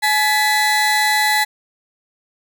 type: tone pair together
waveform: 30% pulse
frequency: 850 / 1983.5 Hz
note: G#5 / B6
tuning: +40 / +7 cents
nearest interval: octave + minor third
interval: 1467 cents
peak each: -14 dBFS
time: 0.02-1.45 s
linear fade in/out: 20 ms
effects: none